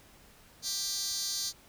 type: tone with high-pass filter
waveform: 15% pulse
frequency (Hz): 394.6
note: G4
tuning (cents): +11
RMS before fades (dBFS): -34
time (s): 0.62-1.53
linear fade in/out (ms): 50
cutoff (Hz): 5100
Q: 7.1
effects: pink hiss -58 dBFS RMS until 1.68 s